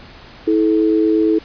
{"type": "tone pair together", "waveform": "sine", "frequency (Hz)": [324, 432.5], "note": ["E4", "A4"], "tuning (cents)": [-30, -30], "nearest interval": "perfect fourth", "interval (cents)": 500, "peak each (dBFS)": [-13, -16], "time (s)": [0.47, 1.39], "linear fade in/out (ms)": 10, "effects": ["pink hiss -40 dBFS RMS until 1.44 s", "resampled to 11025 Hz"]}